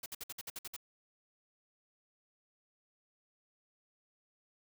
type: noise bursts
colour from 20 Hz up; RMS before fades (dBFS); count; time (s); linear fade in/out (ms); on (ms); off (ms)
white; -43; 9; 0.03-0.765; 5; 31; 57
effects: none